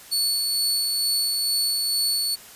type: tone with tremolo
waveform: sawtooth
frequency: 4435 Hz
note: C#8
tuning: in tune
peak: -17 dBFS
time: 0.11-2.36 s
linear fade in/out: 20 ms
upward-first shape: sine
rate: 2.2 Hz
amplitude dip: 25%
effects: white hiss -45 dBFS RMS until 2.55 s + resampled to 32000 Hz